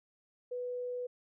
sine tone, 493.9 Hz, B4, in tune, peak -35 dBFS, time 0.51-1.07 s, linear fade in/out 10 ms, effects none

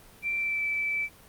sine tone with pitch glide, 2349 to 2317 Hz, D7 to D7, 0 to -24 cents, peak -26 dBFS, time 0.22-1.09 s, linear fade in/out 50 ms, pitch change -24 cents, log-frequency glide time 0.36-0.64 s, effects pink hiss -53 dBFS RMS until 1.28 s + Opus 32 kbps

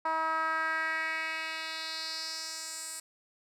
10% pulse tone with band-pass filter sweep, 320.1 Hz, D#4, 49 cents sharp, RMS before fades -34 dBFS, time 0.05-3 s, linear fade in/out 5 ms, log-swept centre 1000 to 8800 Hz, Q 2.6, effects none

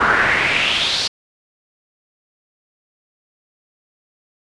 brown noise with band-pass filter sweep, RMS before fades -17 dBFS, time 0-1.08 s, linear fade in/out 10 ms, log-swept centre 1300 to 4600 Hz, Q 4, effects resampled to 24000 Hz

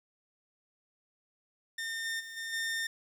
sawtooth tone with level steps, 1815 Hz, A#6, 47 cents flat, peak -31 / -29 / -39 / -33 / -28 dBFS, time 1.78-2.87 s, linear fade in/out 5 ms, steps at 2.04 / 2.19 / 2.36 / 2.52 s, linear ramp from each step 20 ms, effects low-pass 11000 Hz 12 dB/octave + 10-bit

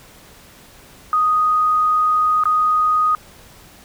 sine tone with dropouts, 1244.5 Hz, D#6, in tune, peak -13 dBFS, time 1.13-3.15 s, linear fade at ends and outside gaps 1 ms, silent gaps 2.437-2.455 s, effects pink hiss -45 dBFS RMS until 3.84 s

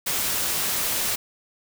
white noise, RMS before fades -25 dBFS, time 0.06-1.16 s, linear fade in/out 10 ms, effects none

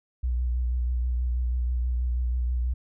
sine tone with vibrato, 61.2 Hz, B1, 15 cents flat, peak -23 dBFS, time 0.23-2.74 s, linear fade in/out 10 ms, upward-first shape sine, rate 6.2 Hz, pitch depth 34 cents each way, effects none

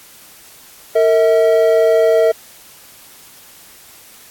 triangle tone pair together, 456.4 / 644 Hz, A#4 / E5, -37 / -41 cents, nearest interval tritone, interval 596 cents, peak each -10 dBFS, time 0.95-2.32 s, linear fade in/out 10 ms, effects white hiss -42 dBFS RMS until 4.3 s + AAC 64 kbps

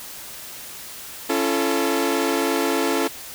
sawtooth chord, Db augmented, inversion none, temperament equal with one note detuned, 277.2 / 340.9 / 440 Hz, Db4 / F4 / A4, 0 / -42 / 0 cents, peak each -20 dBFS, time 1.29-3.08 s, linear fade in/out 10 ms, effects white hiss -37 dBFS RMS until 3.34 s

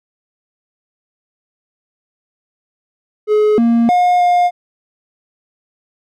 triangle tone with pitch steps, 424.1 / 233 / 716 / 710 Hz, G#4 / A#3 / F5 / F5, +36 / -1 / +43 / +28 cents, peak -7 dBFS, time 3.27-4.51 s, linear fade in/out 50 ms, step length 310 ms, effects none

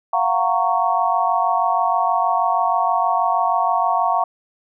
sine chord, Gb major seventh, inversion third, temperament just, 693.7 / 740 / 925 / 1110 Hz, F5 / Gb5 / Bb5 / Db6, -12 / 0 / -14 / +2 cents, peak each -21 dBFS, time 0.13-4.24 s, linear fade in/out 5 ms, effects none

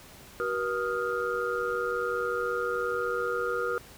sine tone cluster, 379.4 / 479.3 / 1244 / 1405 Hz, F#4 / A#4 / D#6 / F6, +43 / +48 / -1 / +10 cents, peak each -35 / -30 / -34 / -33 dBFS, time 0.4-3.78 s, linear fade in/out 0 ms, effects pink hiss -50 dBFS RMS until 3.97 s

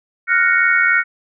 sine chord, Gb major seventh, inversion third, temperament equal, 1396.9 / 1480 / 1864.7 / 2217 Hz, F6 / Gb6 / Bb6 / Db7, 0 / 0 / 0 / 0 cents, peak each -17 dBFS, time 0.27-1.04 s, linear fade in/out 50 ms, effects none

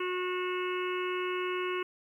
harmonic tone with a mistuned harmonic, 363.7 Hz, F#4, 30 cents flat, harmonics 1 / 3 / 4 / 5 / 6 / 7 / 8, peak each -32 / -37 / -42 / -47 / -42 / -41 / -44 dBFS, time 0-1.83 s, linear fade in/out 5 ms, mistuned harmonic 7, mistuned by +50 cents, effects 11-bit

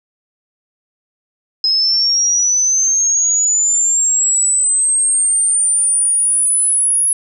sine linear sweep, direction up, 5090 to 10548 Hz, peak -11 dBFS, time 1.64-7.13 s, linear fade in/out 2 ms, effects none

